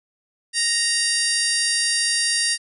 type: harmonic tone with a mistuned harmonic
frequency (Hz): 932.3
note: A#5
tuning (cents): 0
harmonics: 2 / 3 / 4 / 5 / 6 / 7 / 8 / 9 / 10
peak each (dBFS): -26 / -31 / -33 / -23 / -27 / -34 / -32 / -35 / -24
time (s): 0.53-2.58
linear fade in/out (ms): 50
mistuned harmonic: 9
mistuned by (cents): -50
effects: none